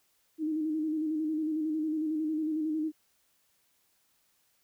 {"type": "tone with vibrato", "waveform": "sine", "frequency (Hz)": 311.1, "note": "D#4", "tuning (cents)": 0, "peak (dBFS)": -28, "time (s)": [0.38, 2.92], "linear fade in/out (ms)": 50, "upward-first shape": "square", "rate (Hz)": 11, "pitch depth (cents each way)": 38, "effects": ["white hiss -71 dBFS RMS until 4.63 s"]}